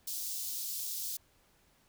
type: high-pass noise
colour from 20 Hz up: white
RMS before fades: -38 dBFS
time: 0.07-1.17 s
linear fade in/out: 5 ms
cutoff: 4000 Hz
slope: 24 dB/octave
effects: pink hiss -68 dBFS RMS until 1.88 s